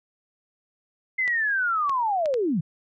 sine linear sweep, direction down, 2093 to 138.59 Hz, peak -21 dBFS, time 1.18-2.61 s, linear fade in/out 10 ms
clicks, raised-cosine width 0.2 ms, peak -19 dBFS, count 4, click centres 1.278 / 1.895 / 2.258 / 2.341 s
effects none

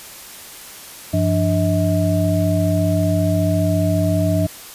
sine tone cluster, 97.6 / 172.3 / 294 / 639 Hz, G2 / F3 / D4 / D#5, -7 / -23 / +2 / +46 cents, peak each -18 / -20 / -22 / -21 dBFS, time 1.13-4.47 s, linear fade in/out 10 ms, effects white hiss -37 dBFS RMS until 4.74 s + resampled to 32000 Hz

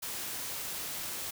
white noise, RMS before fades -38 dBFS, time 0.02-1.31 s, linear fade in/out 10 ms, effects none

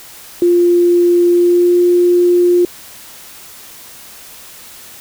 sine tone with pitch glide, 349.2 to 352.8 Hz, F4 to F4, 0 to +18 cents, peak -7 dBFS, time 0.42-2.65 s, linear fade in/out 2 ms, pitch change +18 cents, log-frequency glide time 1.3-1.79 s, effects white hiss -36 dBFS RMS until 5 s

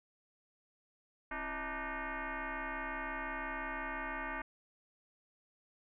sine tone with frequency modulation, 335.9 Hz, E4, 33 cents sharp, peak -37 dBFS, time 1.31-4.42 s, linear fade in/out 5 ms, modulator 303 Hz, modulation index 6.1, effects none

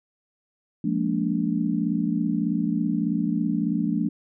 sine chord, Bb dominant seventh, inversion second, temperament just, 174.81 / 209.8 / 233.1 / 291.4 Hz, F3 / Ab3 / Bb3 / D4, +2 / +18 / 0 / -13 cents, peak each -27 dBFS, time 0.84-4.09 s, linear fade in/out 5 ms, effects none

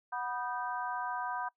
harmonic tone with a mistuned harmonic, 245.2 Hz, B3, 12 cents flat, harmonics 3 / 4 / 5 / 6, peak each -39 / -37 / -42 / -41 dBFS, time 0.12-1.49 s, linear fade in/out 10 ms, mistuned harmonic 6, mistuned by +94 cents, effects noise-tail reverb RT60 0.1 s tail -22 dB re dry

